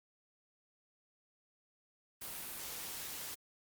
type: noise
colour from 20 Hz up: white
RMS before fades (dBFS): -44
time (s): 2.21-3.35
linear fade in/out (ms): 10
effects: Opus 32 kbps